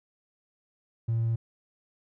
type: tone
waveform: triangle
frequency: 114.4 Hz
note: A#2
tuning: 32 cents flat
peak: -21 dBFS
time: 1.08-1.36 s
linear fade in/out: 10 ms
effects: tanh soft clip ceiling -20 dBFS